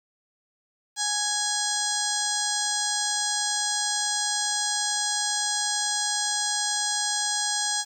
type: harmonic tone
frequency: 830.6 Hz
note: G#5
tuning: in tune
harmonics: 1 / 2 / 4 / 5 / 6 / 7 / 8 / 9 / 10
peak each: -33 / -33 / -33 / -33 / -33 / -33 / -33 / -33 / -33 dBFS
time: 0.96-7.85 s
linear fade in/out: 50 ms
effects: 9-bit